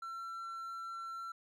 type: tone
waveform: triangle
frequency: 1351 Hz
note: E6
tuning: 42 cents sharp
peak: -39 dBFS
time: 0.02-1.32 s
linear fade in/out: 5 ms
effects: none